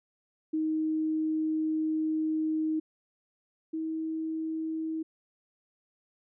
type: tone pair in turn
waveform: sine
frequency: 313.8 / 319.3 Hz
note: D#4 / D#4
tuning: +15 / +45 cents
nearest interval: unison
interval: 30 cents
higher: second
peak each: -26 / -30 dBFS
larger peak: first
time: 0.53-2.8 / 3.73-5.03 s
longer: first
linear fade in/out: 10 ms
effects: none